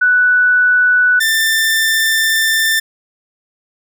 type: tone pair in turn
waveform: sine / sawtooth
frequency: 1484 / 1783.2 Hz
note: F#6 / A6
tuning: +5 / +23 cents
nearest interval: minor third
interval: 318 cents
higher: second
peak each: -8 dBFS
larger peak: neither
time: 0.01-1.2 / 1.2-2.8 s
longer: second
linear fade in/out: 10 ms
effects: none